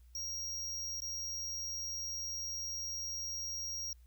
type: tone with dropouts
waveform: square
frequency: 5630 Hz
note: F8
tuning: 13 cents sharp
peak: -38 dBFS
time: 0.15-3.93 s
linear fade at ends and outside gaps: 2 ms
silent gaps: 1.004-1.019 s
effects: added 60 Hz sine -56 dBFS peak until 4.06 s + white hiss -75 dBFS RMS until 4.06 s